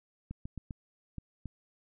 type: clicks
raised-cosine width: 5 ms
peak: -27 dBFS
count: 6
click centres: 0.31 / 0.455 / 0.577 / 0.708 / 1.183 / 1.457 s
effects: none